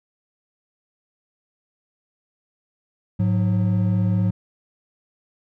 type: tone pair together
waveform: triangle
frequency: 105.88 / 181.6 Hz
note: G#2 / F#3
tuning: +34 / -32 cents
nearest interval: major sixth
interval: 934 cents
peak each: -17 / -19 dBFS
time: 3.19-4.31 s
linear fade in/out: 10 ms
effects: none